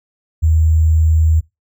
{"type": "tone with sample-and-hold", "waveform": "sine", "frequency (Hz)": 79.7, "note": "D#2", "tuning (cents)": 42, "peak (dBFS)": -9, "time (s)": [0.42, 1.41], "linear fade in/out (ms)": 20, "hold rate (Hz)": 7350, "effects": ["noise-tail reverb RT60 0.2 s tail -21 dB re dry"]}